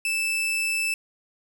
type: tone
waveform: 40% pulse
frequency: 2637 Hz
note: E7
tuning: in tune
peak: -22 dBFS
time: 0.05-0.94 s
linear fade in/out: 2 ms
effects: none